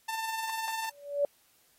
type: tone with tremolo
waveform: sawtooth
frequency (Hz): 893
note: A5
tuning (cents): +25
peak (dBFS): -26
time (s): 0.08-0.9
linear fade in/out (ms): 10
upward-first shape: triangle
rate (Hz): 20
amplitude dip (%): 50
type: tone with exponential growth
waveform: sine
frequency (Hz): 573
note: D5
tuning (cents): -43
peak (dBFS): -21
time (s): 0.89-1.25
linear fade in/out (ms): 2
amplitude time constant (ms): 78
effects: white hiss -66 dBFS RMS until 1.78 s + AAC 48 kbps